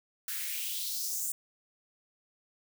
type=noise with high-pass filter sweep; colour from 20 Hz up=blue; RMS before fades=-35 dBFS; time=0.28-1.32 s; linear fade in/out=2 ms; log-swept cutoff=1500 to 8200 Hz; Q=3; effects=none